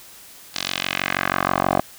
10% pulse tone with band-pass filter sweep, 46.25 Hz, F#1, in tune, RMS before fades -23 dBFS, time 0.54-1.81 s, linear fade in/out 10 ms, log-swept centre 4700 to 700 Hz, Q 1.7, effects white hiss -44 dBFS RMS until 1.98 s

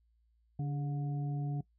harmonic tone with a mistuned harmonic, 144 Hz, D3, 34 cents flat, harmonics 1 / 2 / 3 / 5, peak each -32 / -44 / -53 / -50 dBFS, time 0.59-1.61 s, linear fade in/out 5 ms, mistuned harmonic 3, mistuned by -77 cents, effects noise-tail reverb RT60 0.1 s tail -20 dB re dry + added 57 Hz sine -68 dBFS peak until 1.78 s

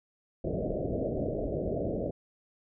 white low-pass noise, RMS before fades -32 dBFS, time 0.44-2.11 s, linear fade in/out 5 ms, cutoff 660 Hz, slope 96 dB/octave, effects none

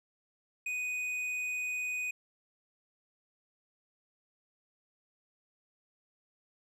sine tone with tanh clipping, 2489 Hz, D#7, in tune, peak -34 dBFS, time 0.66-2.11 s, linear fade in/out 5 ms, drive 8 dB, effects none

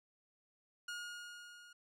sawtooth tone with level ramp, 1432 Hz, F6, 43 cents sharp, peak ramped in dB -37 to -53 dBFS, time 0.88-1.73 s, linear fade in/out 5 ms, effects low-pass 9000 Hz 12 dB/octave

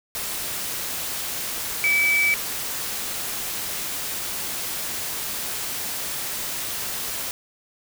sine tone in noise, 2300 Hz, D7, 37 cents flat, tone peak -17 dBFS, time 1.84-2.34 s, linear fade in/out 0 ms, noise white, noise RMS -29 dBFS, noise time 0.15-7.31 s, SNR +9 dB, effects none

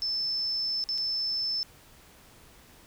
sine tone with dropouts, 5274 Hz, E8, in tune, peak -27 dBFS, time 0.02-1.63 s, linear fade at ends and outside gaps 0 ms, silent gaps 0.839-0.889 / 0.978-0.982 s, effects pink hiss -55 dBFS RMS until 2.86 s

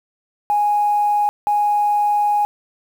sine tone bursts at uneven times, 829 Hz, G#5, 3 cents flat, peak -13 dBFS, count 2, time 0.5-1.29 / 1.47-2.45 s, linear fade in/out 0 ms, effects tanh soft clip ceiling -9 dBFS + 7-bit

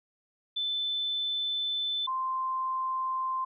sine tone pair in turn, 3520 / 1043.7 Hz, A7 / C6, 0 / -5 cents, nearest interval octave + major sixth, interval 2105 cents, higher first, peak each -28 dBFS, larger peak neither, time 0.56-2.07 / 2.07-3.45 s, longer first, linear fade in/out 10 ms, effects none

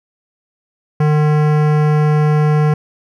sine tone with hard clipping, 151.2 Hz, D#3, 49 cents flat, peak -12 dBFS, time 1-2.74 s, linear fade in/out 5 ms, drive 18 dB, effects none

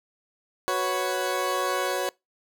20% pulse chord, F# suspended fourth, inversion none, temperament equal, 370 / 493.9 / 554.4 Hz, F#4 / B4 / C#5, 0 / 0 / 0 cents, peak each -24 / -26 / -23 dBFS, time 0.68-2.09 s, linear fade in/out 0 ms, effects noise-tail reverb RT60 0.2 s tail -24 dB re dry

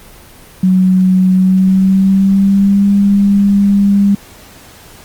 sine tone with pitch glide, 185.8 to 200.3 Hz, F#3 to G3, +7 to +38 cents, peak -6 dBFS, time 0.63-4.15 s, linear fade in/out 5 ms, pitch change +131 cents, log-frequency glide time 1.33-2.86 s, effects pink hiss -38 dBFS RMS until 5.04 s + Opus 24 kbps

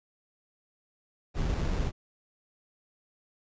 brown noise with sample-and-hold, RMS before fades -29 dBFS, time 1.34-1.92 s, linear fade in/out 50 ms, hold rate 3150 Hz, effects resampled to 16000 Hz

